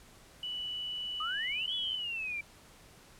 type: tone with pitch glide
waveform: sine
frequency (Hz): 2960 to 2989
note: F#7 to F#7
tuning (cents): 0 to +17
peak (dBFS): -35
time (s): 0.43-1.95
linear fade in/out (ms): 2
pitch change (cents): +17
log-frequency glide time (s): 1.52-1.6
type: exponential two-way sweep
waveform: sine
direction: up then down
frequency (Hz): 1202 to 3431 to 2322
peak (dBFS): -34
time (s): 1.2-2.41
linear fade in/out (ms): 5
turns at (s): 1.74
effects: pink hiss -57 dBFS RMS until 3.19 s + low-pass 12000 Hz 12 dB/octave